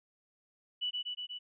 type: tone with echo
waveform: sine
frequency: 2960 Hz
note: F#7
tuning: in tune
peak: -31 dBFS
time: 0.81-0.91 s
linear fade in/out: 20 ms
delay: 120 ms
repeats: 4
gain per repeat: -2 dB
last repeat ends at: 1.39 s
effects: none